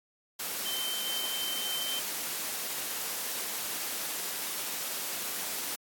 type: tone in noise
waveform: sine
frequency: 3100 Hz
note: G7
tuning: 20 cents flat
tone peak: -34 dBFS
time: 0.65-2 s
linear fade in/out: 10 ms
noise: white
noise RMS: -35 dBFS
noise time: 0.39-5.76 s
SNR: -2 dB
effects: high-pass 200 Hz 12 dB/octave + AAC 64 kbps